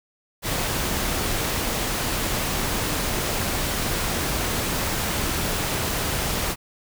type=noise; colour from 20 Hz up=pink; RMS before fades=-25 dBFS; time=0.42-6.56 s; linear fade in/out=50 ms; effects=none